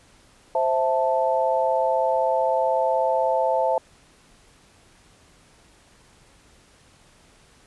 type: chord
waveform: sine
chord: A minor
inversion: first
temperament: equal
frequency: 523.3 / 659.3 / 880 Hz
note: C5 / E5 / A5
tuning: 0 / 0 / 0 cents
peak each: -23 dBFS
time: 0.55-3.78 s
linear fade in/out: 2 ms
effects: pink hiss -55 dBFS RMS until 7.66 s + resampled to 24000 Hz